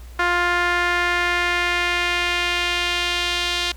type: tone with band-pass filter sweep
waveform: sawtooth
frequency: 351.3 Hz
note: F4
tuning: 10 cents sharp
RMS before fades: -21 dBFS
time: 0.19-3.72 s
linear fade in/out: 5 ms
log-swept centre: 1500 to 3500 Hz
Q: 1.8
effects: added 60 Hz sine -36 dBFS peak until 3.76 s + pink hiss -49 dBFS RMS until 3.76 s